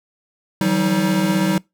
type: tone cluster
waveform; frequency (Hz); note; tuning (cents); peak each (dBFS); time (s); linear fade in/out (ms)
square; 156.9 / 175.7 / 191.5 / 316.3; D#3 / F3 / G3 / D#4; +15 / +11 / -40 / +29; -27 / -25 / -19 / -22; 0.61-1.58; 2
effects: noise-tail reverb RT60 0.2 s tail -24 dB re dry